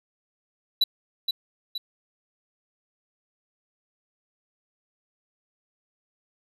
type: tone with echo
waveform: triangle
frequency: 3951 Hz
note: B7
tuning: in tune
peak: -15 dBFS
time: 0.81-0.84 s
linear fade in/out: 5 ms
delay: 470 ms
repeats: 2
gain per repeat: -6 dB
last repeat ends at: 1.78 s
effects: resampled to 32000 Hz